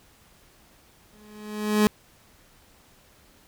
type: tone with exponential growth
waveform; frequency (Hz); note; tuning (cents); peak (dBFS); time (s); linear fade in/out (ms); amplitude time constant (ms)
30% pulse; 211.2; G#3; +29; -12; 1.13-1.87; 0; 160
effects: pink hiss -57 dBFS RMS until 3.47 s